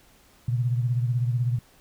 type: beating tone pair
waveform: sine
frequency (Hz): 120.1 / 136.1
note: B2 / C#3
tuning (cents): -48 / -31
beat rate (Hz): 16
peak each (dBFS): -22 / -30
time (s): 0.48-1.59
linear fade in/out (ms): 5
effects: pink hiss -57 dBFS RMS until 1.8 s